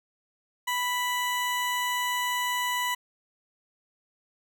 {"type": "tone", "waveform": "20% pulse", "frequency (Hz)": 987.8, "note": "B5", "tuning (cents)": 0, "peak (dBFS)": -21, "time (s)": [0.67, 2.95], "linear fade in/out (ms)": 10, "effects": []}